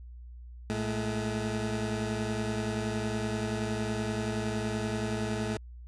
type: tone pair together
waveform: 20% pulse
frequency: 112.06 / 213.5 Hz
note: A2 / G#3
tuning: +32 / +48 cents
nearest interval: major seventh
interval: 1116 cents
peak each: -28 dBFS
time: 0.7-5.57 s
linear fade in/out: 0 ms
effects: added 60 Hz sine -43 dBFS peak until 5.87 s + resampled to 22050 Hz